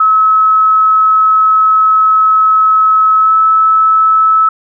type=tone with pitch glide; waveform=sine; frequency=1290 to 1302.7 Hz; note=E6 to E6; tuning=-38 to -21 cents; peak=-5 dBFS; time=0-4.49 s; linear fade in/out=5 ms; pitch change=+17 cents; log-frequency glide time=3.18-3.34 s; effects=none